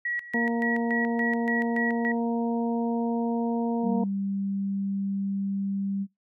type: tone with tremolo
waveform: sine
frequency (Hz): 1921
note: B6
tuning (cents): -48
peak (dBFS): -26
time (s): 0.05-2.12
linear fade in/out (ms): 5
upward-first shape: square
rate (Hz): 3.5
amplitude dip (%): 80
type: harmonic tone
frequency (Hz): 233.1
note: A#3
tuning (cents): 0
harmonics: 1 / 2 / 3 / 4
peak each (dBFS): -25 / -31 / -35 / -37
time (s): 0.34-4.04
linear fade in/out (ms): 5
type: tone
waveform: sine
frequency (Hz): 196.9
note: G3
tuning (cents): +8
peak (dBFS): -26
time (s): 3.82-6.07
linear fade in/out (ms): 50
effects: noise-tail reverb RT60 0.2 s tail -24 dB re dry